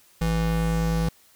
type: tone pair together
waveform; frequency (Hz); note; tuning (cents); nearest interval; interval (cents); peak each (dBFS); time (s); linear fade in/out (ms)
square; 54.95 / 164.81; A1 / E3; -2 / 0; octave + perfect fifth; 1902; -26; 0.21-1.09; 5
effects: white hiss -57 dBFS RMS until 1.35 s